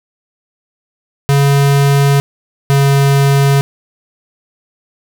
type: tone pair in turn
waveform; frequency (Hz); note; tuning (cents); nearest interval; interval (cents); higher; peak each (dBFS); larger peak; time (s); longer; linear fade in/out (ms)
square; 140.3 / 139.25; C#3 / C#3; +21 / +8; unison; 13; first; -8; neither; 1.29-2.2 / 2.7-3.61; neither; 0
effects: none